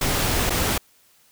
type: noise with dropouts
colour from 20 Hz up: pink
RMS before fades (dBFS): -22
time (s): 0.01-0.78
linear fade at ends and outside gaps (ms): 5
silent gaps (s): 0.497-0.503
effects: white hiss -58 dBFS RMS until 1.31 s